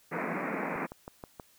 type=band-pass noise; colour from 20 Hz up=pink; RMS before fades=-34 dBFS; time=0.11-0.87 s; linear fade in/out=20 ms; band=160 to 2400 Hz; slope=96 dB/octave
type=click train; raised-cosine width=1 ms; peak=-27 dBFS; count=5; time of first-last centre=0.76-1.398 s; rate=6.27 Hz
effects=white hiss -63 dBFS RMS until 1.58 s